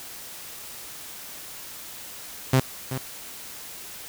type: tone with echo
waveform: sawtooth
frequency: 130.81 Hz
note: C3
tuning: in tune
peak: -12 dBFS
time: 2.53-2.6 s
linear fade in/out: 5 ms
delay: 380 ms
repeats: 1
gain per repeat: -11 dB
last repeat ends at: 2.98 s
effects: white hiss -40 dBFS RMS until 4.08 s